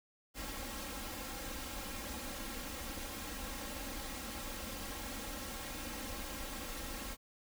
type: noise with comb filter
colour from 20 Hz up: pink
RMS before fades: -43 dBFS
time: 0.34-7.17 s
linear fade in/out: 50 ms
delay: 3.7 ms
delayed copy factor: +0.95
effects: none